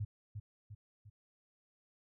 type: tone with echo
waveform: sine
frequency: 103.83 Hz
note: G#2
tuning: in tune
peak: -34 dBFS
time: 0-0.05 s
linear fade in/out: 10 ms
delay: 350 ms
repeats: 3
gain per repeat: -6 dB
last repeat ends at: 1.1 s
effects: none